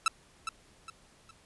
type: tone with echo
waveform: sawtooth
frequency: 1318.5 Hz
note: E6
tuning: in tune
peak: -19 dBFS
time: 0.06-0.08 s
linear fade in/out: 2 ms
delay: 410 ms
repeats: 3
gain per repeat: -9 dB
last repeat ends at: 1.31 s
effects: pink hiss -61 dBFS RMS until 1.45 s + resampled to 24000 Hz